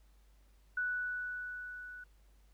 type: tone with level ramp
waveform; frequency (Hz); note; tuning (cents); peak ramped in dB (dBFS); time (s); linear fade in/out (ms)
sine; 1480; F#6; 0; -31 to -46; 0.77-2.04; 5
effects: added 50 Hz sine -61 dBFS peak until 2.53 s + pink hiss -73 dBFS RMS until 2.53 s